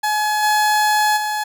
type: tone with level steps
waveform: 30% pulse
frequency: 848 Hz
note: G#5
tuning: 36 cents sharp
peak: -14 / -11 / -17 dBFS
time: 0.03-1.44 s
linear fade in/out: 10 ms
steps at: 0.42 / 1.16 s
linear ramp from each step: 20 ms
effects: none